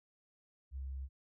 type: tone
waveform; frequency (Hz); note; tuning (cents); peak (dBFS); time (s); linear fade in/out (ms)
sine; 66.9; C2; +39; -39; 0.71-1.09; 50
effects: none